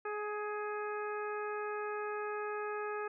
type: harmonic tone with a mistuned harmonic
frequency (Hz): 419.6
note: G#4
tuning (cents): +18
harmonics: 1 / 2 / 3 / 4 / 5 / 6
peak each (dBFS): -38 / -44 / -42 / -45 / -55 / -51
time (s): 0.05-3.08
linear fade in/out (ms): 5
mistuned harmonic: 4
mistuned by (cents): -15
effects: none